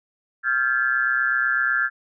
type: tone cluster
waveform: sine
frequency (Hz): 1383 / 1588 / 1716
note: F6 / G6 / A6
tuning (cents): -17 / +22 / -44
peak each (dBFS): -23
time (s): 0.43-1.9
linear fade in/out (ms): 50
effects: none